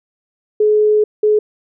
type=tone bursts at uneven times; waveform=sine; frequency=424.5 Hz; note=G#4; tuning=38 cents sharp; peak=-9 dBFS; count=2; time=0.6-1.04 / 1.23-1.39 s; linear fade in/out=5 ms; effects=none